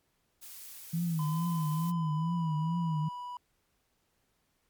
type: noise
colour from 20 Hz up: blue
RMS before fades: -47 dBFS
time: 0.41-1.92 s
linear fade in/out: 20 ms
type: tone with vibrato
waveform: sine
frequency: 162.4 Hz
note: E3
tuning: 26 cents flat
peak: -28 dBFS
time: 0.93-3.09 s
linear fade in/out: 10 ms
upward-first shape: triangle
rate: 2.3 Hz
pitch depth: 130 cents each way
type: tone with pitch glide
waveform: triangle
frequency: 1018 to 982.2 Hz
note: C6 to B5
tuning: -48 to -10 cents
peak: -36 dBFS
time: 1.19-3.37 s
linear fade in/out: 2 ms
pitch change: -62 cents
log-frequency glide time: 1.83-2.51 s
effects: pink hiss -75 dBFS RMS until 4.69 s + MP3 96 kbps